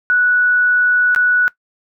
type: tone with dropouts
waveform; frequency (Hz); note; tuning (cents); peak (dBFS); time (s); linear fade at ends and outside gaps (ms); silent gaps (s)
sine; 1474; F#6; -7; -10; 0.1-1.48; 0; 1.148-1.161
effects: noise-tail reverb RT60 0.1 s tail -20 dB re dry